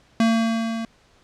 square tone with level ramp, 226.8 Hz, A#3, 47 cents flat, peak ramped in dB -15 to -27 dBFS, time 0.2-0.85 s, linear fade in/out 2 ms, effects pink hiss -57 dBFS RMS until 1.23 s + low-pass 6000 Hz 12 dB/octave

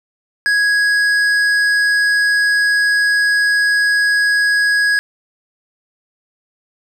triangle tone with hard clipping, 1661.2 Hz, G#6, in tune, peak -13 dBFS, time 0.46-4.99 s, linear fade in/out 0 ms, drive 12 dB, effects none

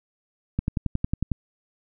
click train, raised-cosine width 5 ms, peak -11 dBFS, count 9, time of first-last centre 0.59-1.317 s, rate 11 Hz, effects none

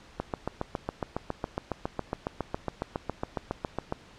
click train, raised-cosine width 1 ms, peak -15 dBFS, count 28, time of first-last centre 0.2-3.924 s, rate 7.25 Hz, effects pink hiss -53 dBFS RMS until 4.18 s + low-pass 5000 Hz 12 dB/octave

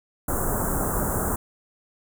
pink band-stop noise, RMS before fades -25 dBFS, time 0.28-1.36 s, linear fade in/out 5 ms, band 1500 to 7400 Hz, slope 48 dB/octave, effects none

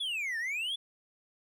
triangle exponential two-way sweep, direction down then up, 3500 to 1754 to 3500 Hz, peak -30 dBFS, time 0-0.76 s, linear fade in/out 10 ms, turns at 0.38 s, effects none

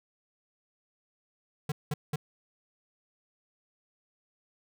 square tone bursts, 150 Hz, D3, 37 cents sharp, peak -29 dBFS, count 3, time 1.69-2.16 s, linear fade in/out 5 ms, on 30 ms, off 190 ms, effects none

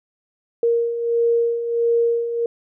sine beating tone pair, 466.2 / 467.7 Hz, A#4 / A#4, 0 / +6 cents, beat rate 1.5 Hz, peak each -24 / -17 dBFS, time 0.63-2.46 s, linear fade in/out 2 ms, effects none

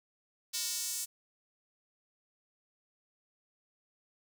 square tone with high-pass filter sweep, 204.2 Hz, G#3, 29 cents flat, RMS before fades -36 dBFS, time 0.53-1.06 s, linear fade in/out 20 ms, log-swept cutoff 4900 to 7500 Hz, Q 1.4, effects none

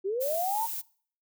sine linear sweep, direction up, 365.6 to 936 Hz, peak -27 dBFS, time 0.04-0.67 s, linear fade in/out 20 ms
violet noise, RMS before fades -35 dBFS, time 0.2-0.82 s, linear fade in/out 20 ms
effects noise-tail reverb RT60 0.5 s tail -22 dB re dry

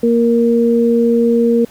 sine tone pair together, 233.8 / 467.6 Hz, A#3 / A#4, +5 / +5 cents, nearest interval octave, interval 1200 cents, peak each -12 dBFS, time 0.03-1.65 s, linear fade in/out 5 ms, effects pink hiss -44 dBFS RMS until 1.7 s

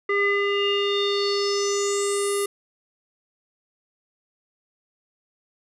square tone with low-pass filter sweep, 402.8 Hz, G4, 47 cents sharp, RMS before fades -23 dBFS, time 0.09-2.46 s, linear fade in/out 5 ms, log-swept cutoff 1800 to 11000 Hz, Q 6.2, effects none

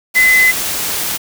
sine tone in noise, 2028 Hz, B6, 45 cents sharp, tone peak -7 dBFS, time 0.15-0.52 s, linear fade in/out 20 ms, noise white, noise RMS -19 dBFS, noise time 0.14-1.18 s, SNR +9 dB, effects none

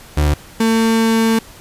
35% pulse tone pair in turn, 74.4 / 225.1 Hz, D2 / A3, +23 / +40 cents, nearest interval octave + perfect fifth, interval 1917 cents, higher second, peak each -10 dBFS, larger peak neither, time 0.17-0.34 / 0.6-1.39 s, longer second, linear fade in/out 5 ms, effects pink hiss -40 dBFS RMS until 1.6 s + resampled to 32000 Hz

